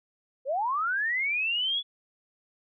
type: linear sweep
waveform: sine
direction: up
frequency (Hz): 495.6 to 3441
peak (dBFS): -25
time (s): 0.45-1.83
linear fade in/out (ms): 50
effects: none

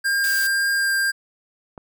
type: tone with vibrato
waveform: square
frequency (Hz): 1600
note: G6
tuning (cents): +35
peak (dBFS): -19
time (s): 0.04-1.12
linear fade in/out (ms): 20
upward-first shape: triangle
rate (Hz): 1.9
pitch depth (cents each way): 10
type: noise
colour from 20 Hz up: blue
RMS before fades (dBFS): -29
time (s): 0.24-0.47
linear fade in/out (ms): 0
type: click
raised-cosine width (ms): 1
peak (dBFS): -23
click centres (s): 1.778
effects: none

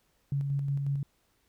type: tone with tremolo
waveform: sine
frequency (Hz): 140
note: C#3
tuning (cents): +18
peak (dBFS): -26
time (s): 0.32-1.03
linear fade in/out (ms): 2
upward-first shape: square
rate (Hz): 5.5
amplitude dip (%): 30
effects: pink hiss -71 dBFS RMS until 1.48 s

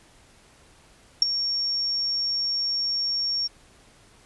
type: tone with ADSR envelope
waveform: sine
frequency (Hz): 5520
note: F8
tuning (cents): -21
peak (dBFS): -10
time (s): 1.22-3.48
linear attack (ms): 3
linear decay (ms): 11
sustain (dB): -13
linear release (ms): 18
effects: pink hiss -55 dBFS RMS until 4.25 s + resampled to 24000 Hz

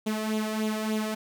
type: tone with flanger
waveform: sawtooth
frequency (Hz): 216.5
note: A3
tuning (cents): -28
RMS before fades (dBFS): -29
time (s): 0.06-1.15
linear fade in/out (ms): 10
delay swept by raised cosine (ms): 0.28 to 1.68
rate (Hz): 3.4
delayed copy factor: +0.65
effects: none

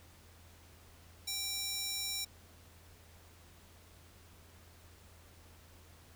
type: tone with high-pass filter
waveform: square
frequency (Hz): 784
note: G5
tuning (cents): 0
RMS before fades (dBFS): -38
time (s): 1.27-2.25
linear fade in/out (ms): 10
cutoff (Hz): 4700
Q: 1.4
effects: added 84 Hz sine -59 dBFS peak until 6.15 s + pink hiss -61 dBFS RMS until 6.15 s

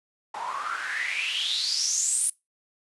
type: noise with band-pass filter sweep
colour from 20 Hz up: white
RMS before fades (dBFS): -28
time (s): 0.34-2.3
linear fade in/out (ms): 5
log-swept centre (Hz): 830 to 9900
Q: 8.5
effects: noise-tail reverb RT60 0.2 s tail -22 dB re dry + resampled to 24000 Hz

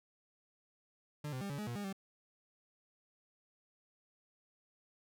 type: tone with pitch steps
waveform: 40% pulse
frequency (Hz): 148.6 / 128.6 / 199.3 / 142.1 / 210.5 / 119.5 / 204 / 194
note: D3 / C3 / G3 / C#3 / G#3 / A#2 / G#3 / G3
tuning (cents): +21 / -30 / +29 / +43 / +24 / +43 / -31 / -18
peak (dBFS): -38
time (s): 1.24-1.928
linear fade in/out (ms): 5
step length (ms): 86
effects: none

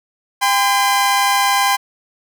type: tone pair together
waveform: sawtooth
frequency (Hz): 799.9 / 1023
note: G5 / C6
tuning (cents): +35 / -39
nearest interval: major third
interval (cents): 426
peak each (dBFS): -12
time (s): 0.41-1.77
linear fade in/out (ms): 20
effects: none

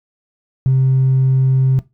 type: tone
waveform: triangle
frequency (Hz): 131.9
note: C3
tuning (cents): +14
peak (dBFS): -6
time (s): 0.66-1.79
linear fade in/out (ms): 0
effects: noise-tail reverb RT60 0.2 s tail -19 dB re dry + tanh soft clip ceiling -8 dBFS

